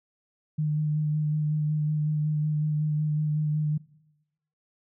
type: tone with vibrato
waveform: sine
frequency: 151.8 Hz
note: D#3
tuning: 42 cents flat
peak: -23 dBFS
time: 0.58-3.78 s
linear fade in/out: 10 ms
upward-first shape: sine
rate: 5.4 Hz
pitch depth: 19 cents each way
effects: noise-tail reverb RT60 0.9 s tail -20 dB re dry